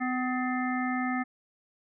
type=harmonic tone with a mistuned harmonic; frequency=253 Hz; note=B3; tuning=42 cents sharp; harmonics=1 / 3 / 5 / 7 / 8; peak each=-29 / -34 / -36 / -37 / -38 dBFS; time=0-1.24 s; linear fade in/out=20 ms; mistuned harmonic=8; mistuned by=+59 cents; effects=none